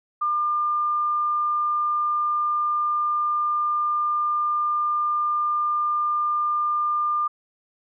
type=tone; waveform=sine; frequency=1200 Hz; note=D6; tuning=37 cents sharp; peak=-20 dBFS; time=0.21-7.28 s; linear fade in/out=10 ms; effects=none